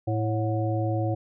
harmonic tone with a mistuned harmonic, 110 Hz, A2, in tune, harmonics 1 / 3 / 5 / 7, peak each -25 / -30 / -32 / -33 dBFS, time 0.07-1.15 s, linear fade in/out 10 ms, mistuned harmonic 7, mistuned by -90 cents, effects none

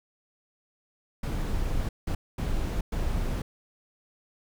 brown noise bursts at uneven times, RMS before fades -28 dBFS, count 4, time 1.23-1.89 / 2.07-2.15 / 2.38-2.81 / 2.92-3.42 s, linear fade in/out 5 ms, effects none

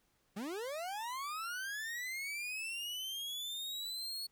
40% pulse linear sweep, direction up, 184.6 to 4392 Hz, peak -38 dBFS, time 0.36-4.27 s, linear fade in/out 10 ms, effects pink hiss -75 dBFS RMS until 4.31 s

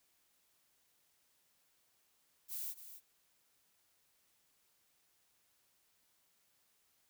violet noise with echo, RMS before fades -42 dBFS, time 2.48-2.75 s, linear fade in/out 50 ms, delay 260 ms, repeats 1, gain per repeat -11 dB, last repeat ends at 3.01 s, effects white hiss -75 dBFS RMS until 7.09 s

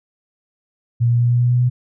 sine tone with pitch steps, 118.5 / 119.39 / 120.29 / 121.2 / 122.11 / 123.03 / 123.96 Hz, A#2 / A#2 / B2 / B2 / B2 / B2 / B2, +29 / +42 / -45 / -32 / -19 / -6 / +7 cents, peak -12 dBFS, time 1-1.7 s, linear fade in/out 20 ms, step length 100 ms, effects none

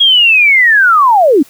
sine linear sweep, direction down, 3315 to 249.1 Hz, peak -4 dBFS, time 0-1.43 s, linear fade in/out 10 ms, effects white hiss -42 dBFS RMS until 1.49 s

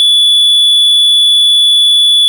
triangle tone, 3439 Hz, A7, 40 cents flat, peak -3 dBFS, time 0-2.28 s, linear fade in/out 0 ms, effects none

